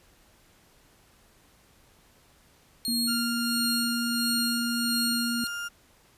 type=tone with tremolo; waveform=sawtooth; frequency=4274 Hz; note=C8; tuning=36 cents sharp; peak=-23 dBFS; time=2.85-5.47 s; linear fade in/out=0 ms; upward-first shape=sine; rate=1.5 Hz; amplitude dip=55%
type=tone; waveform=sine; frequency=236.9 Hz; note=A#3; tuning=28 cents sharp; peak=-28 dBFS; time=2.88-5.44 s; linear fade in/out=0 ms
type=tone with pitch glide; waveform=35% pulse; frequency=1396.9 to 1405.8 Hz; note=F6 to F6; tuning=0 to +11 cents; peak=-30 dBFS; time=3.07-5.69 s; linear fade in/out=20 ms; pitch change=+11 cents; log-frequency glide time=3.21-4.4 s
effects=pink hiss -60 dBFS RMS until 6.17 s + resampled to 32000 Hz